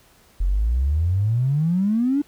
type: exponential sweep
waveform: triangle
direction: up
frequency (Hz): 42.36 to 296.6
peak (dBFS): -13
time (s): 0.4-2.22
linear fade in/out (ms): 10
effects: tanh soft clip ceiling -15 dBFS + pink hiss -55 dBFS RMS until 2.27 s